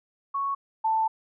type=tone pair in turn; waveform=sine; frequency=1108.7 / 884.8 Hz; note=C#6 / A5; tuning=0 / +9 cents; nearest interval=major third; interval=391 cents; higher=first; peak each=-25 / -21 dBFS; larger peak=second; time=0.34-0.55 / 0.84-1.08 s; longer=second; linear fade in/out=10 ms; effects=none